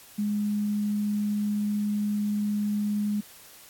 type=tone; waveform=sine; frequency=207.7 Hz; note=G#3; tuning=in tune; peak=-24 dBFS; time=0.18-3.21 s; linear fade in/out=10 ms; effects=white hiss -50 dBFS RMS until 3.69 s + AAC 64 kbps

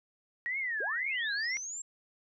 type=tone with vibrato; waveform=sine; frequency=1875 Hz; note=A#6; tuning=10 cents sharp; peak=-31 dBFS; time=0.46-1.57 s; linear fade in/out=0 ms; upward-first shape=triangle; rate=2 Hz; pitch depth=290 cents each way
type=linear sweep; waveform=sine; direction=up; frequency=352.1 to 7580 Hz; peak=-37 dBFS; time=0.8-1.82 s; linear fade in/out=5 ms
effects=none

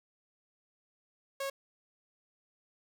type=tone; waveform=sawtooth; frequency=548 Hz; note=C#5; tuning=20 cents flat; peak=-30 dBFS; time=1.4-1.5 s; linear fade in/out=5 ms; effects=none

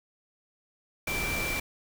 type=tone in noise; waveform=sine; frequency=2346 Hz; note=D7; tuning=2 cents flat; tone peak=-31 dBFS; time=1.07-1.6 s; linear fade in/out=5 ms; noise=pink; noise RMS=-33 dBFS; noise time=1.07-1.6 s; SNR=-1 dB; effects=none

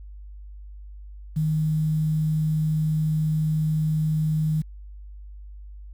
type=tone with quantisation; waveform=sine; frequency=155.7 Hz; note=D#3; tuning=2 cents sharp; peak=-20 dBFS; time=1.36-4.62 s; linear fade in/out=10 ms; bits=8; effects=added 50 Hz sine -38 dBFS peak until 5.93 s

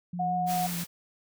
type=tone with vibrato; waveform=sine; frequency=173.9 Hz; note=F3; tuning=7 cents flat; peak=-32 dBFS; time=0.13-0.84 s; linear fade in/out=5 ms; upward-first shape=triangle; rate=5.8 Hz; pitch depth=36 cents each way
type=tone; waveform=sine; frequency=727 Hz; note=F#5; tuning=31 cents flat; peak=-26 dBFS; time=0.19-0.67 s; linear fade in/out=10 ms
type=noise; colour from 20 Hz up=white; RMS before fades=-36 dBFS; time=0.46-0.87 s; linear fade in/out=50 ms
effects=none

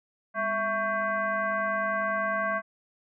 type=tone with frequency modulation; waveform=sine; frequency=1115 Hz; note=C#6; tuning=10 cents sharp; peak=-25 dBFS; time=0.34-2.62 s; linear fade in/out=50 ms; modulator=456 Hz; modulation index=1.4; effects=none

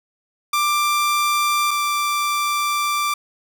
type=tone pair in turn; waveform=sawtooth; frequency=1182 / 1176.3 Hz; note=D6 / D6; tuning=+11 / +2 cents; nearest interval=unison; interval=9 cents; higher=first; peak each=-13 / -15 dBFS; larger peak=first; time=0.53-1.71 / 1.71-3.14 s; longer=second; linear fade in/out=5 ms; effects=none

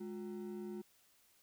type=ring-modulated tone; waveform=triangle; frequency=283.4 Hz; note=C#4; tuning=38 cents sharp; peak=-37 dBFS; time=0-0.82 s; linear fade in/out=10 ms; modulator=74.8 Hz; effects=white hiss -70 dBFS RMS until 1.42 s

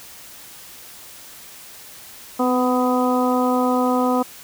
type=harmonic tone with a mistuned harmonic; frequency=250.3 Hz; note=B3; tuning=23 cents sharp; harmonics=1 / 2 / 3 / 4 / 5; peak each=-19 / -22 / -24 / -25 / -26 dBFS; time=2.39-4.23 s; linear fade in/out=10 ms; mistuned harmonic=1; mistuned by=+22 cents; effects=white hiss -41 dBFS RMS until 4.43 s

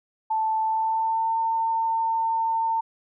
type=tone with pitch glide; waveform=sine; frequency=880 to 903.2 Hz; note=A5 to A5; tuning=0 to +45 cents; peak=-21 dBFS; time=0.3-2.81 s; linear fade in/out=10 ms; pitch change=+45 cents; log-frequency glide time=0.61-1.34 s; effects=none

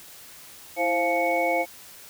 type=tone cluster; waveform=sine; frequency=330.7 / 526 / 696 / 858 / 2220 Hz; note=E4 / C5 / F5 / A5 / C#7; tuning=+6 / +9 / -6 / -44 / +2 cents; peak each=-31 / -26 / -25 / -31 / -27 dBFS; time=0.76-1.66 s; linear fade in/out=50 ms; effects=white hiss -46 dBFS RMS until 2.09 s

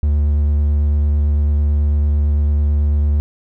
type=tone with vibrato; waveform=triangle; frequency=73.42 Hz; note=D2; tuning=in tune; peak=-10 dBFS; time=0.03-3.2 s; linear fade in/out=0 ms; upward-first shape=square; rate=9 Hz; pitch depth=10 cents each way; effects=none

